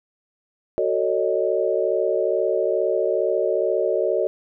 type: chord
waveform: sine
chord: D# half-diminished seventh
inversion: first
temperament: just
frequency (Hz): 373.4 / 448 / 560 / 622.3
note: F#4 / A4 / C#5 / D#5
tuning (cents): +16 / +31 / +18 / 0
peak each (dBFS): -24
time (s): 0.78-4.27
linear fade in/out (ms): 0
effects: none